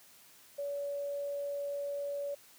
sine tone, 569 Hz, C#5, 45 cents sharp, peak -34 dBFS, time 0.58-2.35 s, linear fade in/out 10 ms, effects white hiss -59 dBFS RMS until 2.58 s + high-pass 80 Hz 12 dB/octave

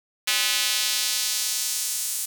square tone with high-pass filter sweep, 115.1 Hz, A#2, 22 cents flat, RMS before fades -25 dBFS, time 0.27-2.26 s, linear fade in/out 10 ms, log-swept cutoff 2700 to 8300 Hz, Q 1.1, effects none

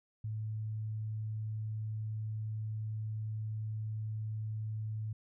sine tone, 108.6 Hz, A2, 22 cents flat, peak -35 dBFS, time 0.24-5.13 s, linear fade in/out 5 ms, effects none

